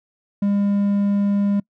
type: tone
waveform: triangle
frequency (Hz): 201.7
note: G3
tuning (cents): +50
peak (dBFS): -14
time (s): 0.42-1.6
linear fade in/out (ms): 5
effects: noise-tail reverb RT60 0.1 s tail -25 dB re dry